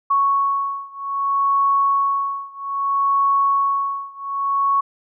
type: beating tone pair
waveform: sine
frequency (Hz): 1108.7 / 1109.32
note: C#6 / C#6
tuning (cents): 0 / +1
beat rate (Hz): 0.62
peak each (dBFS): -19 / -20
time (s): 0.1-4.81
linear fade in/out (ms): 10
effects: none